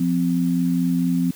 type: tone pair together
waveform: sine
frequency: 174.61 / 258.9 Hz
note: F3 / C4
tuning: 0 / -18 cents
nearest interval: perfect fifth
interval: 682 cents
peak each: -20 dBFS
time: 0-1.31 s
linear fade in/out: 5 ms
effects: white hiss -44 dBFS RMS until 1.35 s